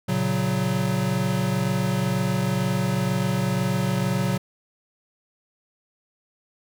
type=chord; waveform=square; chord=F# major; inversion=first; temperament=equal; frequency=116.54 / 138.59 / 185 Hz; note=A#2 / C#3 / F#3; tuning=0 / 0 / 0 cents; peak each=-28 / -27 / -25 dBFS; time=0.08-4.38 s; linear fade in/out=10 ms; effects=none